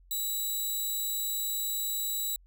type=tone; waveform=5% pulse; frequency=3910 Hz; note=B7; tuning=18 cents flat; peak=-22 dBFS; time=0.11-2.36 s; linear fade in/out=2 ms; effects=added 44 Hz sine -55 dBFS peak until 2.46 s